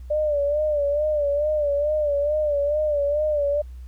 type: tone with vibrato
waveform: sine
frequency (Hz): 590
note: D5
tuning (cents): +8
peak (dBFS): -19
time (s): 0.1-3.62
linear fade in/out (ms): 10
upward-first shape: sine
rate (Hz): 2.3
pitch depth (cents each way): 68
effects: added 62 Hz sine -35 dBFS peak until 3.87 s + pink hiss -62 dBFS RMS until 3.87 s